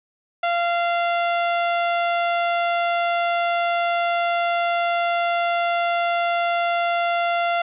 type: tone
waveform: sawtooth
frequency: 690 Hz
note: F5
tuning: 21 cents flat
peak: -15 dBFS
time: 0.43-7.62 s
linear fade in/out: 5 ms
effects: resampled to 8000 Hz + 9-bit